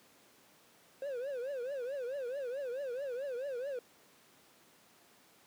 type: tone with vibrato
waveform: triangle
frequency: 523.3 Hz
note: C5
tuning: in tune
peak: -34 dBFS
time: 1.02-3.79 s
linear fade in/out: 2 ms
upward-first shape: triangle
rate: 4.6 Hz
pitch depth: 200 cents each way
effects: pink hiss -63 dBFS RMS until 5.46 s + high-pass 200 Hz 12 dB/octave